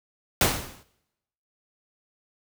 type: noise with exponential decay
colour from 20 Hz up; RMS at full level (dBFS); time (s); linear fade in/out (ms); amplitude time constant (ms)
pink; -17; 0.41-0.83; 2; 91
effects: noise-tail reverb RT60 0.9 s tail -22 dB re dry